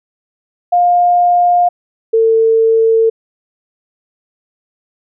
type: tone pair in turn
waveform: sine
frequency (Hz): 707 / 449.4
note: F5 / A4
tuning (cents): +21 / +37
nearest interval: minor sixth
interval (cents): 784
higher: first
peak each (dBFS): -7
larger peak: neither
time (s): 0.72-1.69 / 2.13-3.1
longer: neither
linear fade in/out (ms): 10
effects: none